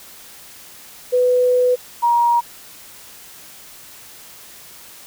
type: tone pair in turn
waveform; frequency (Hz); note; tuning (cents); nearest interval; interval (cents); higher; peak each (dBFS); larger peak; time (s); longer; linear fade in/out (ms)
sine; 497.9 / 947; B4 / A#5; +14 / +27; major seventh; 1113; second; -12; neither; 1.12-1.76 / 2.02-2.41; first; 20
effects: white hiss -41 dBFS RMS until 5.06 s